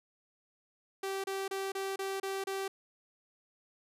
sawtooth tone bursts, 388.2 Hz, G4, 17 cents flat, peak -30 dBFS, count 7, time 1.03-2.68 s, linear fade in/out 5 ms, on 210 ms, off 30 ms, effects resampled to 32000 Hz

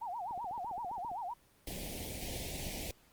sine tone with vibrato, 823 Hz, G#5, 16 cents flat, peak -37 dBFS, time 0.01-1.34 s, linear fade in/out 10 ms, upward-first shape sine, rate 7.8 Hz, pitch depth 280 cents each way
click train, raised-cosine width 2 ms, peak -38 dBFS, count 13, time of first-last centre 0.31-1.115 s, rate 14.9 Hz
pink band-stop noise, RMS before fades -41 dBFS, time 1.67-2.91 s, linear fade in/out 2 ms, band 810 to 2000 Hz, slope 48 dB/octave
effects pink hiss -66 dBFS RMS until 3.12 s + Opus 24 kbps

